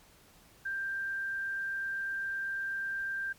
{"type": "tone", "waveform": "sine", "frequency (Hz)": 1582, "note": "G6", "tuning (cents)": 15, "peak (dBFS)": -32, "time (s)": [0.65, 3.33], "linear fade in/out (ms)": 10, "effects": ["pink hiss -60 dBFS RMS until 3.38 s", "MP3 96 kbps"]}